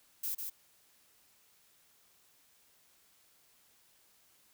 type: noise with echo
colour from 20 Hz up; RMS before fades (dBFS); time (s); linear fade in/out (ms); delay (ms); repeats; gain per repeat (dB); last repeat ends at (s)
violet; -36; 0.23-0.35; 10; 150; 1; -4; 0.5
effects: white hiss -67 dBFS RMS until 4.53 s